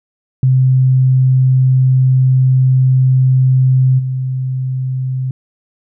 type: tone with level steps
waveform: sine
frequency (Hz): 130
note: C3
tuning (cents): -11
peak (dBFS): -7 / -15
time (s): 0.43-5.31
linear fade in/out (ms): 2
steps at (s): 3.98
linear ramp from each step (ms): 20
effects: none